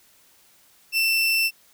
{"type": "tone", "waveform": "30% pulse", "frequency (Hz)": 2677, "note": "E7", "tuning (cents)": 26, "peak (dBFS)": -16, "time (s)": [0.92, 1.51], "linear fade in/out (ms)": 50, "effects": ["white hiss -57 dBFS RMS until 1.73 s"]}